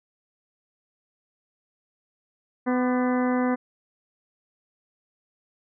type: harmonic tone with a mistuned harmonic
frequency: 251 Hz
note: B3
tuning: 28 cents sharp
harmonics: 1 / 2 / 3 / 4 / 5 / 6 / 7 / 8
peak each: -22 / -28 / -32 / -34 / -36 / -38 / -39 / -40 dBFS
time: 2.66-3.56 s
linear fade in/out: 20 ms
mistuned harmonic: 5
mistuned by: -63 cents
effects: none